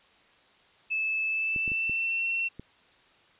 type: tone with pitch glide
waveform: sine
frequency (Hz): 2616 to 2711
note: E7 to E7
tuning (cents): -14 to +48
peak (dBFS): -26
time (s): 0.9-2.49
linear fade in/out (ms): 20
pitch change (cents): +62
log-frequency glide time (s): 1.25-2.27
type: clicks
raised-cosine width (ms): 3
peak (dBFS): -27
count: 5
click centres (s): 1.562 / 1.678 / 1.718 / 1.896 / 2.596
effects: white hiss -60 dBFS RMS until 3.39 s + resampled to 8000 Hz